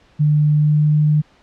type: tone with pitch glide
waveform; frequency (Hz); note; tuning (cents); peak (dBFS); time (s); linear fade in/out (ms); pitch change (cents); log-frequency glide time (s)
sine; 150 to 151.13; D3 to D3; +37 to +50; -11; 0.19-1.22; 20; +13; 0.54-0.99
effects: pink hiss -53 dBFS RMS until 1.42 s + low-pass 4000 Hz 12 dB/octave